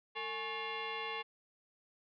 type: tone with frequency modulation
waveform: sine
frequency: 840 Hz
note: G#5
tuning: 19 cents sharp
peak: -37 dBFS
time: 0.15-1.23 s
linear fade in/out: 20 ms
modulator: 646 Hz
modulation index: 3.9
effects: none